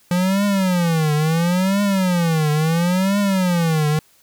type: tone with vibrato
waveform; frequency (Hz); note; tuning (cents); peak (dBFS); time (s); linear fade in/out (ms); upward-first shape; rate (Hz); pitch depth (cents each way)
square; 174.61; F3; 0; -16; 0.11-3.99; 2; triangle; 0.73; 280
effects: white hiss -55 dBFS RMS until 4.22 s